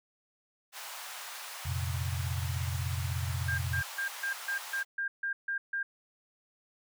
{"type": "high-pass noise", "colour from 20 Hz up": "pink", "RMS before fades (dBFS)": -43, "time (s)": [0.72, 4.85], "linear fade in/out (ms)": 50, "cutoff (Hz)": 760, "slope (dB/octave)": 24}
{"type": "chord", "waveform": "sine", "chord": "F suspended fourth", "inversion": "none", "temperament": "equal with one note detuned", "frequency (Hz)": [87.31, 114.41, 130.81], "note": ["F2", "Bb2", "C3"], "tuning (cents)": [0, -32, 0], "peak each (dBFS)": [-33, -38, -36], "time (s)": [1.65, 3.82], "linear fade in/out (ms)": 10}
{"type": "tone bursts", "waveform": "sine", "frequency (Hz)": 1600, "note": "G6", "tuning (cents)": 35, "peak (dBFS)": -30, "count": 10, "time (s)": [3.48, 5.83], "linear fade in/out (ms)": 5, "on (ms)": 100, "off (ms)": 150}
{"effects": []}